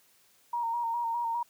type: tone with vibrato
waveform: sine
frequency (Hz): 935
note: A#5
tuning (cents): +5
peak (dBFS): -28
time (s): 0.53-1.43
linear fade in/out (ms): 5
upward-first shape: square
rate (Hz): 4.9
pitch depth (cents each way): 30
effects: white hiss -64 dBFS RMS until 1.49 s + high-pass 80 Hz 12 dB/octave